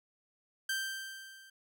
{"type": "tone with level ramp", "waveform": "sawtooth", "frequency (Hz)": 1568, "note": "G6", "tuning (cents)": 0, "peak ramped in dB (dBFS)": [-27, -51], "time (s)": [0.69, 1.5], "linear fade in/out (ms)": 5, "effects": []}